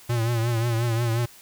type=tone with vibrato; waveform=square; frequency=116.54 Hz; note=A#2; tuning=in tune; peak=-22 dBFS; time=0.09-1.26 s; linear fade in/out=10 ms; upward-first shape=triangle; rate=5.6 Hz; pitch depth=77 cents each way; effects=white hiss -49 dBFS RMS until 1.41 s